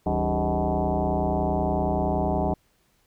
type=tone with frequency modulation; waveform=sine; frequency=277.2 Hz; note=C#4; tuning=in tune; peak=-21 dBFS; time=0.06-2.54 s; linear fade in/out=5 ms; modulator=117 Hz; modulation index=4.8; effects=pink hiss -66 dBFS RMS until 3.06 s